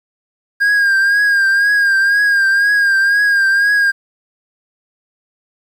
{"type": "tone with vibrato", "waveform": "triangle", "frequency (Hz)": 1616, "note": "G#6", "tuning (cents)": -48, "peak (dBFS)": -8, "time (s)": [0.6, 3.92], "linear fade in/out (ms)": 20, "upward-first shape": "triangle", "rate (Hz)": 2, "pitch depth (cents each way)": 56, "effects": ["8-bit"]}